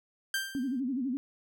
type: tone with exponential decay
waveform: sawtooth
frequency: 1577 Hz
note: G6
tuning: 10 cents sharp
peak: -23 dBFS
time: 0.34-0.8 s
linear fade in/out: 2 ms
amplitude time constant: 98 ms
type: tone with vibrato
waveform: sine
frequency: 259.4 Hz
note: C4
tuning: 15 cents flat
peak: -29 dBFS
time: 0.55-1.17 s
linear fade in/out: 0 ms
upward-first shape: sine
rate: 12 Hz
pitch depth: 150 cents each way
effects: none